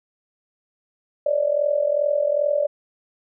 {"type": "tone with amplitude modulation", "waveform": "sine", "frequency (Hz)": 584, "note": "D5", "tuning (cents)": -10, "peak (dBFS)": -14, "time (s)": [1.26, 2.67], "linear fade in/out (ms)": 5, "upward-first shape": "sine", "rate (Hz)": 42.5, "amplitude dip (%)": 80, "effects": []}